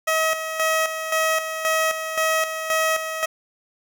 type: tone with tremolo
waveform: 15% pulse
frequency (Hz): 638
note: D#5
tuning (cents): +43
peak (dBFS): -12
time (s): 0.07-3.26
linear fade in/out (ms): 10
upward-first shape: square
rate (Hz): 1.9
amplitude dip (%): 60
effects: none